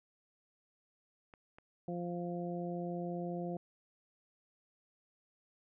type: clicks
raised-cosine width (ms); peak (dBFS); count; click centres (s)
0.5; -39; 2; 1.338 / 1.585
type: harmonic tone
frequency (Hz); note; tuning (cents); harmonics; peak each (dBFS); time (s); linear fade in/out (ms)
174.5; F3; -1; 1 / 2 / 3 / 4; -39 / -42 / -44 / -45; 1.88-3.57; 2
effects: none